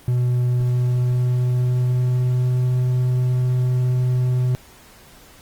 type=tone with pitch glide; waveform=triangle; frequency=123.5 to 125.8 Hz; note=B2 to B2; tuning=0 to +32 cents; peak=-14 dBFS; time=0.08-4.55 s; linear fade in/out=0 ms; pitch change=+32 cents; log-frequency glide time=0.51-2.71 s; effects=pink hiss -47 dBFS RMS until 5.41 s + Opus 24 kbps